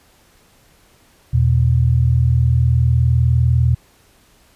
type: tone pair together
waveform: sine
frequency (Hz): 82 / 121.87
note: E2 / B2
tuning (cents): -9 / -23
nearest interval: perfect fifth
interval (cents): 686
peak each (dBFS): -15 / -13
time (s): 1.33-3.75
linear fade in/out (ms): 10
effects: pink hiss -53 dBFS RMS until 4.55 s + resampled to 32000 Hz